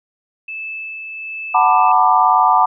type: tone with tremolo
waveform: sine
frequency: 2624 Hz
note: E7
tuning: 9 cents flat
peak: -24 dBFS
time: 0.48-1.92 s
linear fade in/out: 5 ms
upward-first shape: sine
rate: 1.3 Hz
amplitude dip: 30%
type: chord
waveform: sine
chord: B minor seventh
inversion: second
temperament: just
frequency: 740.8 / 889 / 987.8 / 1185.3 Hz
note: F#5 / A5 / B5 / D6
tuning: +2 / +18 / 0 / +16 cents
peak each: -15 dBFS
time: 1.54-2.66 s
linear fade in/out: 10 ms
effects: none